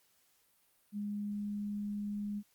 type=tone; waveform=sine; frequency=205.9 Hz; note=G#3; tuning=15 cents flat; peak=-35 dBFS; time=0.92-2.43 s; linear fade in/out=50 ms; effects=white hiss -71 dBFS RMS until 2.54 s + Opus 48 kbps